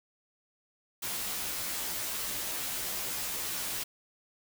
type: noise with comb filter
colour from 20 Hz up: white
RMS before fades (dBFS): -35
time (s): 1.02-3.84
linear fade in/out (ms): 10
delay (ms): 13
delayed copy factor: -0.85
effects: none